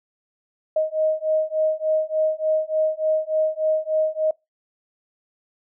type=beating tone pair; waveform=sine; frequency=624 / 627.4 Hz; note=D#5 / D#5; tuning=+5 / +14 cents; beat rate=3.4 Hz; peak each=-22 dBFS; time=0.76-4.31 s; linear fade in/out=5 ms; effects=noise-tail reverb RT60 0.2 s tail -24 dB re dry